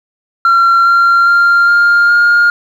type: tone with pitch steps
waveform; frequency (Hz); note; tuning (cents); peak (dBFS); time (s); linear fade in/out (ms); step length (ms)
sine; 1368 / 1379.9 / 1391.9 / 1404 / 1416.2; F6 / F6 / F6 / F6 / F6; -36 / -21 / -6 / +9 / +24; -3; 0.45-2.5; 2; 410
effects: tanh soft clip ceiling -4 dBFS + 7-bit